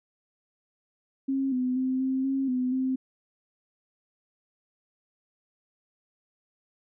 sine tone with pitch steps, 270 / 252.9 / 259.4 / 263.1 / 269.5 / 252.8 / 260.7 Hz, C#4 / B3 / C4 / C4 / C#4 / B3 / C4, -45 / +41 / -15 / +10 / -49 / +41 / -6 cents, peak -24 dBFS, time 1.28-2.96 s, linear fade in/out 10 ms, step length 240 ms, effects none

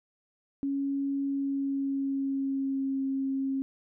sine tone with pitch glide, 277.2 to 269.6 Hz, C#4 to C#4, 0 to -48 cents, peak -27 dBFS, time 0.63-3.62 s, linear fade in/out 0 ms, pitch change -48 cents, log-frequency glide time 1.25-3.01 s, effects none

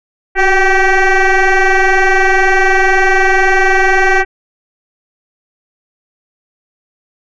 sine tone with frequency modulation, 779 Hz, G5, 11 cents flat, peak -4 dBFS, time 0.35-4.25 s, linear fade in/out 50 ms, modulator 384 Hz, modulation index 3.6, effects tanh soft clip ceiling -6 dBFS

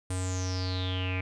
square tone with low-pass filter sweep, 92.4 Hz, F#2, 2 cents flat, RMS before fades -31 dBFS, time 0.1-1.21 s, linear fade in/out 5 ms, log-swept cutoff 9100 to 2300 Hz, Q 9.9, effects none

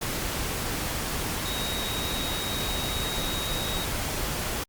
sine tone in noise, 3780 Hz, A#7, 23 cents sharp, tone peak -33 dBFS, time 1.45-3.85 s, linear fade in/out 10 ms, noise pink, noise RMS -30 dBFS, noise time 0.01-4.64 s, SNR -6 dB, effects Opus 48 kbps

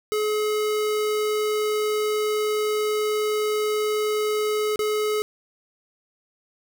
square tone with dropouts, 425.3 Hz, G#4, 41 cents sharp, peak -22 dBFS, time 0.12-5.22 s, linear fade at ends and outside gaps 0 ms, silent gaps 4.759-4.792 s, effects none

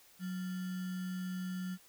sine tone with sample-and-hold, 183.9 Hz, F#3, 10 cents flat, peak -36 dBFS, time 0.19-1.78 s, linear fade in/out 50 ms, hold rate 1575 Hz, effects white hiss -62 dBFS RMS until 1.88 s

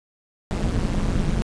brown noise with amplitude modulation, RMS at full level -18 dBFS, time 0.51-1.42 s, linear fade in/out 0 ms, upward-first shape sine, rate 177 Hz, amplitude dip 95%, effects resampled to 22050 Hz

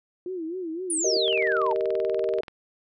sine tone with vibrato, 345.3 Hz, F4, 20 cents flat, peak -29 dBFS, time 0.26-1.17 s, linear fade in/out 2 ms, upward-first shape sine, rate 3.9 Hz, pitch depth 150 cents each way
sine exponential sweep, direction down, 10040 to 857 Hz, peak -24 dBFS, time 0.9-1.73 s, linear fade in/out 2 ms
sine chord, Eb major, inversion first, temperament just, 388.9 / 466.7 / 622.3 Hz, G4 / Bb4 / Eb5, -14 / +2 / 0 cents, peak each -27 dBFS, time 1.04-2.41 s, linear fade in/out 5 ms
click train, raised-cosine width 0.3 ms, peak -24 dBFS, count 26, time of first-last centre 1.28-2.482 s, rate 20.8 Hz
effects none

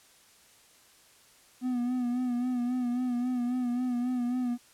triangle tone with vibrato, 246.9 Hz, B3, in tune, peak -25 dBFS, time 1.61-4.58 s, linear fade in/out 50 ms, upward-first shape sine, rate 3.7 Hz, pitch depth 47 cents each way, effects white hiss -59 dBFS RMS until 4.73 s + low-pass 11000 Hz 12 dB/octave

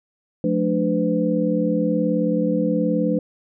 sine tone cluster, 177.2 / 216 / 295.2 / 504 Hz, F3 / A3 / D4 / B4, +25 / -32 / +9 / +35 cents, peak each -23 dBFS, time 0.44-3.19 s, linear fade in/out 2 ms, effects none

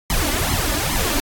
pink noise with flanger, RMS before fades -20 dBFS, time 0.1-1.2 s, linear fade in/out 0 ms, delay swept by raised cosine 0.94 to 3.44 ms, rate 2.4 Hz, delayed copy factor +1, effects AAC 64 kbps

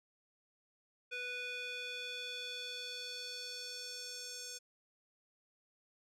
square tone with band-pass filter sweep, 493.9 Hz, B4, in tune, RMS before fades -44 dBFS, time 1.11-4.59 s, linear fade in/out 20 ms, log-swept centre 2400 to 6400 Hz, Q 2.6, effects none

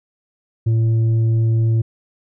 triangle tone with tanh clipping, 113 Hz, A2, 47 cents sharp, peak -14 dBFS, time 0.66-1.82 s, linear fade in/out 10 ms, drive 9 dB, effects none

